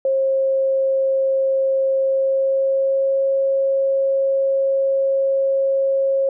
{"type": "tone with pitch glide", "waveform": "sine", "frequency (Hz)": [536, 542.2], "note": ["C5", "C#5"], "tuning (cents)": [42, -38], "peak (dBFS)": -15, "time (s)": [0.05, 6.29], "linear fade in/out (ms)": 2, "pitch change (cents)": 20, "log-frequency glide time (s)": [1.98, 3.23], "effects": []}